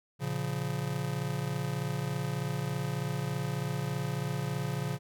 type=chord; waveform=square; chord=Bb minor; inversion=none; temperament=just; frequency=116.54 / 139.85 / 174.81 Hz; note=Bb2 / Db3 / F3; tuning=0 / +16 / +2 cents; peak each=-38 / -34 / -38 dBFS; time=0.19-4.99 s; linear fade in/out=50 ms; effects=none